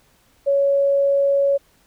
sine tone, 558 Hz, C#5, 11 cents sharp, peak -14 dBFS, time 0.46-1.58 s, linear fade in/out 20 ms, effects pink hiss -58 dBFS RMS until 1.86 s

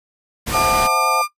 pink noise, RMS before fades -24 dBFS, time 0.46-0.88 s, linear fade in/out 20 ms
35% pulse tone with vibrato, 1200 Hz, D6, 37 cents sharp, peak -15 dBFS, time 0.51-1.28 s, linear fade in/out 50 ms, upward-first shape triangle, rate 9.3 Hz, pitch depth 8 cents each way
sine chord, F# half-diminished seventh, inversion second, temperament equal, 523.3 / 659.3 / 740 / 880 Hz, C5 / E5 / F#5 / A5, 0 / 0 / 0 / 0 cents, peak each -26 / -25 / -24 / -22 dBFS, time 0.54-1.22 s, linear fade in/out 5 ms
effects noise-tail reverb RT60 0.1 s tail -17 dB re dry + resampled to 32000 Hz

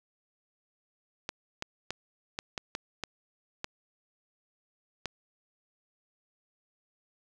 clicks, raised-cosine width 0.2 ms, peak -16 dBFS, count 9, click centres 1.291 / 1.624 / 1.906 / 2.389 / 2.578 / 2.751 / 3.037 / 3.644 / 5.057 s, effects none

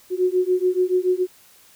sine beating tone pair, 362.4 / 369.4 Hz, F#4 / F#4, -36 / -3 cents, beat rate 7 Hz, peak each -20 dBFS, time 0.1-1.27 s, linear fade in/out 50 ms, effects white hiss -52 dBFS RMS until 1.75 s

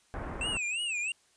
pink low-pass noise, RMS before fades -38 dBFS, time 0.14-0.57 s, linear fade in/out 0 ms, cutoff 1700 Hz, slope 24 dB/octave
square tone with vibrato, 2637 Hz, E7, in tune, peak -31 dBFS, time 0.41-1.12 s, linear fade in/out 2 ms, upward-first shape sine, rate 3 Hz, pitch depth 170 cents each way
effects white hiss -66 dBFS RMS until 1.36 s + resampled to 22050 Hz

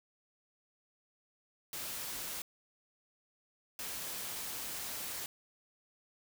white noise bursts at uneven times, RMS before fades -41 dBFS, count 2, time 1.73-2.42 / 3.79-5.26 s, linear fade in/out 2 ms, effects none

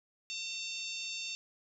harmonic tone, 904 Hz, A5, 47 cents sharp, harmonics 3 / 4 / 5 / 6 / 7 / 8, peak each -41 / -43 / -45 / -47 / -48 / -49 dBFS, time 0.3-1.35 s, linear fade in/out 0 ms, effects none

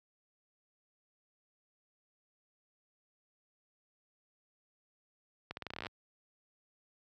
accelerating click train, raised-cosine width 0.3 ms, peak -24 dBFS, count 14, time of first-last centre 5.51-5.867 s, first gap 61 ms, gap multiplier 0.85, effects high-pass 60 Hz 12 dB/octave

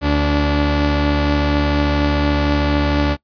sawtooth tone pair together, 73.42 / 289.5 Hz, D2 / D4, 0 / -25 cents, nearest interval 2 octaves, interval 2375 cents, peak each -13 dBFS, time 0.01-3.17 s, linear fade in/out 50 ms, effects noise-tail reverb RT60 0.1 s tail -22 dB re dry + resampled to 11025 Hz

